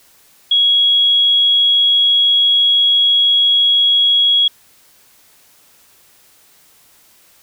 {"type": "tone", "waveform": "sine", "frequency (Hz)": 3322, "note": "G#7", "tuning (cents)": 0, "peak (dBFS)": -9, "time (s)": [0.51, 4.48], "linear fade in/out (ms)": 5, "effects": ["white hiss -50 dBFS RMS until 7.42 s"]}